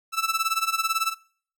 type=tone with tremolo; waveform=sawtooth; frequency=1321 Hz; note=E6; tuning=3 cents sharp; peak=-16 dBFS; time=0.12-1.15 s; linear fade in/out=50 ms; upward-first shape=sine; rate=18 Hz; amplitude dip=85%; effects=noise-tail reverb RT60 0.5 s tail -23 dB re dry